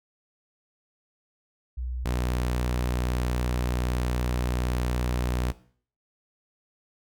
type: tone pair in turn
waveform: sine / sawtooth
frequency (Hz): 61.74 / 61.28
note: B1 / B1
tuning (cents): 0 / -13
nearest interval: unison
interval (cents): 13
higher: first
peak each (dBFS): -29 / -21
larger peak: second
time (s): 1.77-2.05 / 2.05-5.52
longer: second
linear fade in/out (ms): 10
effects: noise-tail reverb RT60 0.5 s tail -17 dB re dry